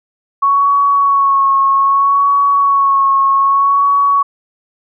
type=tone with vibrato; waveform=sine; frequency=1108.7 Hz; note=C#6; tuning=in tune; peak=-8 dBFS; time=0.42-4.23 s; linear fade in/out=10 ms; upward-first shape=sine; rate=0.63 Hz; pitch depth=26 cents each way; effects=none